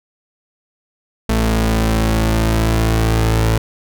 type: tone pair together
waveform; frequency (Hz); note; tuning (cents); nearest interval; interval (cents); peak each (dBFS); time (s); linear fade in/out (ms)
sawtooth; 55.39 / 110.9; A1 / A2; +12 / +14; octave; 1202; -11; 1.29-3.58; 5
effects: none